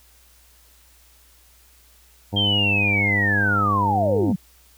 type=harmonic tone; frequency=101.3 Hz; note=G#2; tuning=43 cents flat; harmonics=1 / 2 / 3 / 4 / 5 / 6 / 7 / 8 / 9; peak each=-24 / -27 / -31 / -36 / -34 / -40 / -37 / -40 / -39 dBFS; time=2.32-4.33 s; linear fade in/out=20 ms
type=linear sweep; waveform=sine; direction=down; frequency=3200 to 159.6 Hz; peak=-18 dBFS; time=2.36-4.36 s; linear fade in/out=10 ms
effects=added 60 Hz sine -55 dBFS peak until 4.77 s + white hiss -55 dBFS RMS until 4.77 s